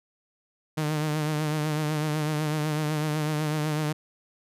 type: tone with vibrato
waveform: sawtooth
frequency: 152.6 Hz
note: D#3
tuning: 33 cents flat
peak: -21 dBFS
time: 0.77-3.93 s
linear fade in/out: 10 ms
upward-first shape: triangle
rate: 8 Hz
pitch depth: 53 cents each way
effects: resampled to 32000 Hz